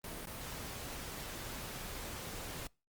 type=noise with dropouts; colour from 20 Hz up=pink; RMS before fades=-44 dBFS; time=0.04-2.67 s; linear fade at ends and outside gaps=2 ms; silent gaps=0.257-0.27 s; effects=noise-tail reverb RT60 0.3 s tail -26 dB re dry + Opus 32 kbps